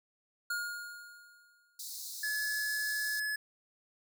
square tone with exponential decay, 1426 Hz, F6, 36 cents sharp, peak -32 dBFS, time 0.5-1.79 s, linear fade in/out 5 ms, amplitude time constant 280 ms
pink high-pass noise, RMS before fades -43 dBFS, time 1.79-3.2 s, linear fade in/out 5 ms, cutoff 3900 Hz, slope 96 dB/octave
square tone, 1707 Hz, G#6, 47 cents sharp, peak -33 dBFS, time 2.23-3.36 s, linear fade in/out 5 ms
effects none

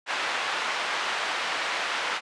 pink band-pass noise, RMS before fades -29 dBFS, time 0.06-2.21 s, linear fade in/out 50 ms, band 920 to 3200 Hz, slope 12 dB/octave, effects resampled to 22050 Hz

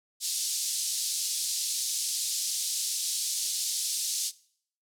pink band-pass noise, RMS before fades -31 dBFS, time 0.2-4.32 s, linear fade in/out 50 ms, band 4300 to 11000 Hz, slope 24 dB/octave, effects noise-tail reverb RT60 0.6 s tail -21 dB re dry

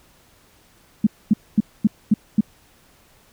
sine tone bursts, 212.4 Hz, G#3, 39 cents sharp, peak -10 dBFS, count 6, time 1.04-2.408 s, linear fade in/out 5 ms, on 28 ms, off 240 ms, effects pink hiss -55 dBFS RMS until 3.32 s

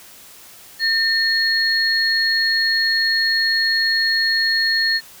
sine tone pair together, 1810 / 4305 Hz, A6 / C8, +48 / +49 cents, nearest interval octave + minor third, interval 1501 cents, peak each -18 dBFS, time 0.79-5.01 s, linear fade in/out 50 ms, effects white hiss -43 dBFS RMS until 5.2 s

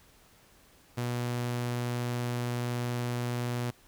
sawtooth tone, 121.4 Hz, B2, 29 cents flat, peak -26 dBFS, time 0.97-3.71 s, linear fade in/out 10 ms, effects pink hiss -60 dBFS RMS until 3.87 s

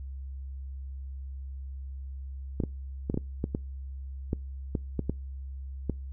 clicks, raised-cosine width 3 ms, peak -15 dBFS, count 12, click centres 2.602 / 2.637 / 3.099 / 3.143 / 3.175 / 3.441 / 3.549 / 4.331 / 4.752 / 4.993 / 5.096 / 5.897 s, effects noise-tail reverb RT60 0.3 s tail -26 dB re dry + added 67 Hz sine -36 dBFS peak until 6.12 s

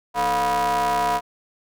45% pulse ring-modulated tone, 134.5 Hz, C3, 48 cents sharp, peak -16 dBFS, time 0.14-1.21 s, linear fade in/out 50 ms, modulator 843 Hz, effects none

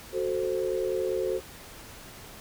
sine chord, F# diminished, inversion none, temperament equal with one note detuned, 370 / 440 / 525.1 Hz, F#4 / A4 / C5, 0 / 0 / +6 cents, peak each -29 / -31 / -31 dBFS, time 0.12-1.41 s, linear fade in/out 50 ms, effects pink hiss -46 dBFS RMS until 2.4 s

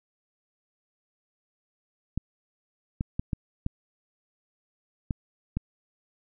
clicks, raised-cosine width 5 ms, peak -15 dBFS, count 7, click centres 2.176 / 3.009 / 3.195 / 3.332 / 3.664 / 5.108 / 5.57 s, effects none

